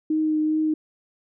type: tone with vibrato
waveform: sine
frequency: 310 Hz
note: D#4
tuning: 6 cents flat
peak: -19 dBFS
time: 0.1-0.74 s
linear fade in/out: 5 ms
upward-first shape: triangle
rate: 2.5 Hz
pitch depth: 16 cents each way
effects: none